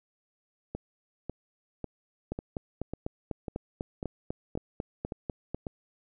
two click trains, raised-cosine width 2 ms, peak -19 / -21 dBFS, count 14 / 10, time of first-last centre 2.32-5.546 / 0.75-5.668 s, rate 4.03 / 1.83 Hz, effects none

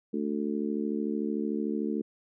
harmonic tone, 73.42 Hz, D2, in tune, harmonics 3 / 4 / 5 / 6, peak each -31 / -33 / -35 / -37 dBFS, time 0.13-2.02 s, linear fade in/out 10 ms, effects none

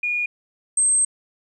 sine tone pair in turn, 2439 / 8333 Hz, D#7 / C9, -35 / -8 cents, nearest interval octave + major sixth, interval 2127 cents, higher second, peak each -20 / -14 dBFS, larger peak second, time 0.03-0.26 / 0.77-1.05 s, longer second, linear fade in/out 5 ms, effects tanh soft clip ceiling -11 dBFS

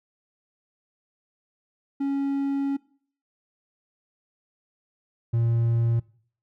triangle tone pair in turn, 277.2 / 116.29 Hz, C#4 / A#2, 0 / -4 cents, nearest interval octave + minor third, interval 1504 cents, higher first, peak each -21 / -18 dBFS, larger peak second, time 2-2.77 / 5.33-6 s, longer first, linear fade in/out 10 ms, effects noise-tail reverb RT60 0.5 s tail -21 dB re dry

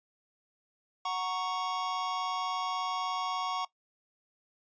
square chord, F# major, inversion none, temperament equal, 740 / 932.3 / 1108.7 Hz, F#5 / A#5 / C#6, 0 / 0 / 0 cents, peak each -37 / -39 / -34 dBFS, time 1.05-3.65 s, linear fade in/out 5 ms, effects noise-tail reverb RT60 0.1 s tail -19 dB re dry + resampled to 16000 Hz

